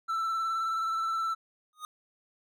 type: tone with vibrato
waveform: triangle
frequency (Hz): 1330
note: E6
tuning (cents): +15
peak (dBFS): -26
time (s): 0.08-1.35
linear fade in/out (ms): 20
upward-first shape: sine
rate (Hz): 19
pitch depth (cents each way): 23
type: tone with exponential growth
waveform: square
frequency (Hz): 1237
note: D#6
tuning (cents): -10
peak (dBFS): -34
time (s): 1.73-1.85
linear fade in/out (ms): 1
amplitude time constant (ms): 24
effects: none